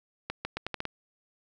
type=accelerating click train; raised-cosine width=0.3 ms; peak=-16 dBFS; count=7; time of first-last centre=0.3-0.853 s; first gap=150 ms; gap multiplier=0.8; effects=none